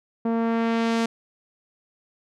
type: tone with low-pass filter sweep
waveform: sawtooth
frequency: 228.8 Hz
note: A#3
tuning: 32 cents flat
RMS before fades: -23 dBFS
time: 0.25-1.06 s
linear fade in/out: 5 ms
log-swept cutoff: 820 to 7400 Hz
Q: 0.73
effects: none